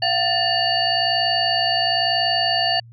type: tone cluster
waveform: sine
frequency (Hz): 687 / 748 / 1773 / 2847 / 4525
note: F5 / F#5 / A6 / F7 / C#8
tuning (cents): -29 / +19 / +13 / +33 / +35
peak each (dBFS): -23 / -25 / -26 / -24 / -21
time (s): 0.02-2.8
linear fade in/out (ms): 5
effects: added 116 Hz sine -41 dBFS peak until 2.92 s